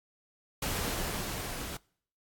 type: noise with level ramp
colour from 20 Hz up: pink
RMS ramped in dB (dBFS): -32 to -40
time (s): 0.62-1.77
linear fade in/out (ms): 5
effects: noise-tail reverb RT60 0.6 s tail -25 dB re dry + AAC 64 kbps